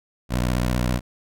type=tone with vibrato; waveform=15% pulse; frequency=61.3 Hz; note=B1; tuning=12 cents flat; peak=-14 dBFS; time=0.29-1.01 s; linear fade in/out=50 ms; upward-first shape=triangle; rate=15 Hz; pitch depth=150 cents each way; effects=none